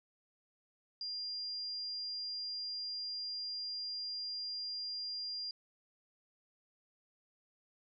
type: tone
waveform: sine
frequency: 4800 Hz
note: D8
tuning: 37 cents sharp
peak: -38 dBFS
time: 1.01-5.51 s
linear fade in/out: 2 ms
effects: none